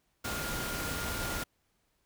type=tone in noise; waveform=sine; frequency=1411 Hz; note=F6; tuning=17 cents sharp; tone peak=-40 dBFS; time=0.24-1.44 s; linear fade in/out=10 ms; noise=pink; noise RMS=-36 dBFS; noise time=0.24-1.44 s; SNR=-7 dB; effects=pink hiss -75 dBFS RMS until 2.05 s